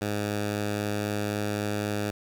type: tone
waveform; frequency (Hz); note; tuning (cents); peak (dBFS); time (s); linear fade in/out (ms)
10% pulse; 103.83; G#2; 0; -19; 0.01-2.11; 10
effects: none